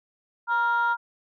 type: tone pair together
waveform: sine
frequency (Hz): 947.7 / 1396.9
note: A#5 / F6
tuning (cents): +28 / 0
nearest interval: perfect fifth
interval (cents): 672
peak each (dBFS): -22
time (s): 0.47-0.97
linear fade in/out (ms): 50
effects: tanh soft clip ceiling -16 dBFS